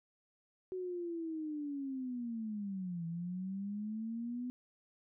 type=linear two-way sweep; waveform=sine; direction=down then up; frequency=374.1 to 164.81 to 250.6 Hz; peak=-37 dBFS; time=0.72-4.5 s; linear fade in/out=0 ms; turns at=3.06 s; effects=none